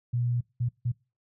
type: tone bursts at uneven times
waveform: sine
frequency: 120.9 Hz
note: B2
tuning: 36 cents flat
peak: -24 dBFS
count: 3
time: 0.13-0.41 / 0.6-0.69 / 0.85-0.92 s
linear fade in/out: 10 ms
effects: noise-tail reverb RT60 0.3 s tail -24 dB re dry